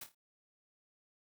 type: noise with echo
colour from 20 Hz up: white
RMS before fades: -45 dBFS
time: 0.01-0.04 s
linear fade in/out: 5 ms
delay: 27 ms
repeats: 4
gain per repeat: -8 dB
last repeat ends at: 0.148 s
effects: none